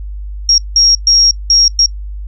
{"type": "tone bursts at uneven times", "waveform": "sine", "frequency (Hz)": 5588, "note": "F8", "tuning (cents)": 0, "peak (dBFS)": -5, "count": 5, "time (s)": [[0.49, 0.58], [0.76, 0.95], [1.07, 1.31], [1.5, 1.68], [1.79, 1.86]], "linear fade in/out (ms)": 2, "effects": ["noise-tail reverb RT60 0.1 s tail -26 dB re dry", "added 50 Hz sine -21 dBFS peak until 2.27 s"]}